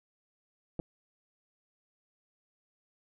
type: clicks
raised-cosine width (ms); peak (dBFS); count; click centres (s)
2; -23; 2; 0.793 / 0.799
effects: none